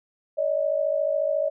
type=tone pair together; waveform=sine; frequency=570 / 624.1 Hz; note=C#5 / D#5; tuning=+48 / +5 cents; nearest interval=major second; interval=157 cents; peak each=-24 dBFS; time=0.37-1.5 s; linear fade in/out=20 ms; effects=none